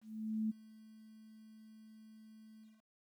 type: tone with ADSR envelope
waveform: sine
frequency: 218.3 Hz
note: A3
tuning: 13 cents flat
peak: -32 dBFS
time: 0.01-2.83 s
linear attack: 490 ms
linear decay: 17 ms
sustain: -23 dB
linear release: 200 ms
effects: 12-bit